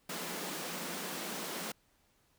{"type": "high-pass noise", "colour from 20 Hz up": "pink", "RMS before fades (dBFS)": -40, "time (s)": [0.09, 1.72], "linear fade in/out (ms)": 5, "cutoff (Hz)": 160, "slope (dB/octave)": 96, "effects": ["pink hiss -71 dBFS RMS until 2.38 s"]}